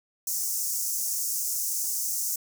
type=high-pass noise; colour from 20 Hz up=pink; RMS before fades=-29 dBFS; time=0.27-2.36 s; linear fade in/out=5 ms; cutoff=5700 Hz; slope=48 dB/octave; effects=none